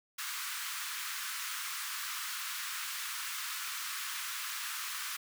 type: high-pass noise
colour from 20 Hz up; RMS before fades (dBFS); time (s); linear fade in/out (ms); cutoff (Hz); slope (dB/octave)
pink; -39; 0.18-5.17; 10; 1100; 48
effects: none